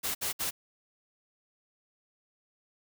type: noise bursts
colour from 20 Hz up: white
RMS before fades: -32 dBFS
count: 3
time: 0.03-0.51 s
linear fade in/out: 20 ms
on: 120 ms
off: 60 ms
effects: none